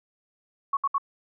sine tone bursts, 1110 Hz, C#6, 2 cents sharp, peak -21 dBFS, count 3, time 0.73-0.982 s, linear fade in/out 5 ms, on 40 ms, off 66 ms, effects none

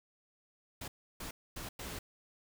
pink noise bursts at uneven times, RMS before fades -43 dBFS, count 4, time 0.81-0.88 / 1.2-1.31 / 1.56-1.69 / 1.79-1.99 s, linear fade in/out 5 ms, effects none

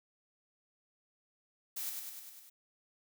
blue noise with echo, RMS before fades -39 dBFS, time 1.76-1.9 s, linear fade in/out 10 ms, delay 100 ms, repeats 6, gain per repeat -3 dB, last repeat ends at 2.5 s, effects none

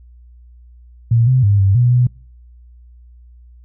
sine tone with pitch steps, 116.2 / 128.7 / 101.3 / 97.3 / 122.3 / 123.7 Hz, A#2 / C3 / G#2 / G2 / B2 / B2, -5 / -28 / -43 / -12 / -16 / +3 cents, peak -9 dBFS, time 1.11-2.07 s, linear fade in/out 5 ms, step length 160 ms, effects noise-tail reverb RT60 0.5 s tail -26 dB re dry + added 60 Hz sine -40 dBFS peak until 3.64 s

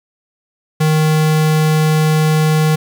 square tone, 155.56 Hz, D#3, in tune, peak -11 dBFS, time 0.8-2.76 s, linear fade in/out 10 ms, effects 8-bit

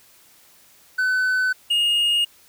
triangle tone pair in turn, 1510 / 2851 Hz, F#6 / F7, +35 / +35 cents, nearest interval major seventh, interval 1100 cents, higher second, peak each -16 / -15 dBFS, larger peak second, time 0.98-1.53 / 1.7-2.25 s, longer neither, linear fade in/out 10 ms, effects white hiss -53 dBFS RMS until 2.48 s

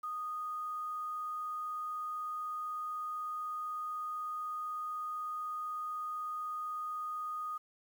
sine tone with quantisation, 1238 Hz, D#6, 9 cents flat, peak -36 dBFS, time 0.03-7.58 s, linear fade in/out 10 ms, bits 10, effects none

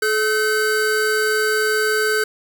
square tone pair together, 430 / 1532.3 Hz, A4 / G6, -40 / -40 cents, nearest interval octave + minor seventh, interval 2200 cents, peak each -20 dBFS, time 0.02-2.24 s, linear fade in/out 5 ms, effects none

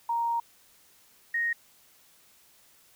sine tone pair in turn, 933 / 1866 Hz, A#5 / A#6, +1 / +1 cents, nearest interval octave, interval 1200 cents, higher second, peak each -25 / -25 dBFS, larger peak neither, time 0.09-0.4 / 1.34-1.53 s, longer first, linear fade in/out 5 ms, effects white hiss -60 dBFS RMS until 2.95 s

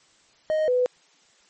triangle / sine tone pair in turn, 622.3 / 498.7 Hz, D#5 / B4, 0 / +17 cents, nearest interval major third, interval 383 cents, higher first, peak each -18 dBFS, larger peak neither, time 0.5-0.68 / 0.68-0.86 s, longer neither, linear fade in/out 0 ms, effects white hiss -59 dBFS RMS until 1.49 s + MP3 32 kbps

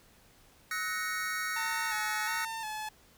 square chord, F# dominant seventh, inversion third, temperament equal with one note detuned, 1286.9 / 1480 / 1864.7 / 2217 Hz, E6 / F#6 / A#6 / C#7, -42 / 0 / 0 / 0 cents, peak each -39 / -38 / -37 / -41 dBFS, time 0.71-2.45 s, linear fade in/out 2 ms
sawtooth tone with vibrato, 880 Hz, A5, in tune, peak -32 dBFS, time 1.56-2.89 s, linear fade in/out 5 ms, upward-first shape square, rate 1.4 Hz, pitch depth 41 cents each way
effects pink hiss -61 dBFS RMS until 3.17 s

